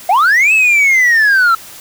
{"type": "linear two-way sweep", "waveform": "sine", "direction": "up then down", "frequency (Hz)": [678, 2637, 1316], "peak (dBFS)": -4, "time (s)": [0.09, 1.55], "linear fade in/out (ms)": 5, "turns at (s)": 0.53, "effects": ["tanh soft clip ceiling -6 dBFS", "white hiss -34 dBFS RMS until 1.8 s"]}